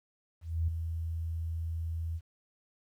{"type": "tone with ADSR envelope", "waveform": "sine", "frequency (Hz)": 82.2, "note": "E2", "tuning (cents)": -4, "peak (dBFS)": -25, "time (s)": [0.41, 2.21], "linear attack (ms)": 270, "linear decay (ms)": 4, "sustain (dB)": -7, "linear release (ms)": 53, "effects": ["11-bit"]}